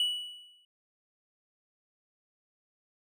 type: tone with exponential decay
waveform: triangle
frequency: 2946 Hz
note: F#7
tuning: 8 cents flat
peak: -22 dBFS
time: 0-0.65 s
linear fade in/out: 2 ms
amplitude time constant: 140 ms
effects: none